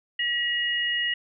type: tone pair together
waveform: sine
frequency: 1920 / 2877 Hz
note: B6 / F#7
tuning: -49 / -49 cents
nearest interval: perfect fifth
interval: 700 cents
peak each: -26 dBFS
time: 0.19-1.14 s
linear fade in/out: 5 ms
effects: none